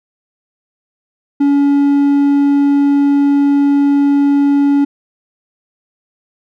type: tone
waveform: triangle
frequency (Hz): 283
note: C#4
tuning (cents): +36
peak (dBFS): -6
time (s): 1.4-4.85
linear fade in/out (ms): 10
effects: none